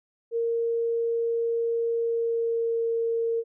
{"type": "tone with pitch glide", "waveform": "sine", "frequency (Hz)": [463.3, 459.6], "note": ["A#4", "A#4"], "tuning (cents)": [-11, -25], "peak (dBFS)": -23, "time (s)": [0.31, 3.44], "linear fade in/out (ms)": 50, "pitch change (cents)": -14, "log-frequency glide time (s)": [1.97, 2.86], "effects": []}